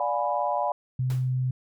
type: chord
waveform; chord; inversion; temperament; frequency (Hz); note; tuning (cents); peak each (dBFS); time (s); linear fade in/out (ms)
sine; D diminished seventh; none; equal with one note detuned; 587.3 / 711.5 / 830.6 / 987.8; D5 / F5 / Ab5 / Cb6; 0 / +32 / 0 / 0; -29; 0-0.72; 2
type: tone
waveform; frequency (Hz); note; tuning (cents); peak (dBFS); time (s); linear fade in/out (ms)
sine; 128.1; C3; -36; -23; 0.99-1.51; 5
type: noise with exponential decay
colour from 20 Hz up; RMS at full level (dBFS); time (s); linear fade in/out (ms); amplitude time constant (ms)
pink; -39; 1.1-1.34; 1; 52
effects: none